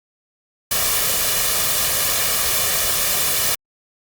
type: noise with comb filter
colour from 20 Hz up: white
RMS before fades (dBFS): -19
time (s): 0.71-3.55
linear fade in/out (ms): 5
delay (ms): 1.7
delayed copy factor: +0.55
effects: Opus 48 kbps